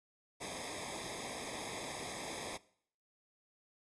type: noise with comb filter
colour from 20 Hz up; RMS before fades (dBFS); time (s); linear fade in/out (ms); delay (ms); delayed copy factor
pink; -43; 0.4-2.58; 20; 0.69; -1
effects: noise-tail reverb RT60 0.6 s tail -20 dB re dry + resampled to 24000 Hz